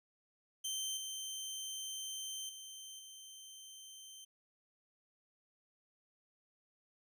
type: tone with level steps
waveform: 20% pulse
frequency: 3115 Hz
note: G7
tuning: 12 cents flat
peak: -32 / -36 / -43 / -46 dBFS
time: 0.64-4.25 s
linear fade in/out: 10 ms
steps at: 0.97 / 2.49 / 2.99 s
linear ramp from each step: 2 ms
effects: none